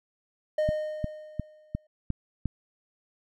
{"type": "tone with exponential decay", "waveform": "triangle", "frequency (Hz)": 614, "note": "D#5", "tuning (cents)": -23, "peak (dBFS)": -20, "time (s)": [0.58, 1.87], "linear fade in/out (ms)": 5, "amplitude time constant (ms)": 280}
{"type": "click train", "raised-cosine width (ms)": 5, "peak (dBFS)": -16, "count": 6, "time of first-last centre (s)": [0.69, 2.457], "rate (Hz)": 2.83}
{"effects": []}